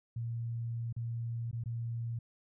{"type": "tone with dropouts", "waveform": "sine", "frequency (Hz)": 116.54, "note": "A#2", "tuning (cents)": 0, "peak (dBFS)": -34, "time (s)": [0.16, 2.19], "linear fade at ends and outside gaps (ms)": 5, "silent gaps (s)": [[0.927, 0.964], [1.513, 1.529], [1.638, 1.658]], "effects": []}